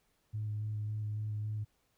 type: tone with vibrato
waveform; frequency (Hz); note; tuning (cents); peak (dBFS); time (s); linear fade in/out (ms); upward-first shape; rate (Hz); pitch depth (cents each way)
sine; 106.4; G#2; +42; -33; 0.33-1.65; 20; square; 3.6; 12
effects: tanh soft clip ceiling -29 dBFS + pink hiss -75 dBFS RMS until 1.97 s